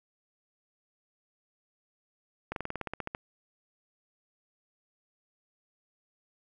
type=slowing click train; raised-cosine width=0.5 ms; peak=-19 dBFS; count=12; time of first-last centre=2.52-3.149 s; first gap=42 ms; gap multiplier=1.06; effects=10-bit